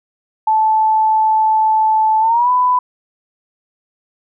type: tone with pitch glide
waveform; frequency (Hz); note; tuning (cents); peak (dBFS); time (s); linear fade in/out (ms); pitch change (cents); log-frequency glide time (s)
sine; 873 to 997; A5 to B5; -14 to +16; -10; 0.47-2.79; 5; +230; 2.2-2.5
effects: none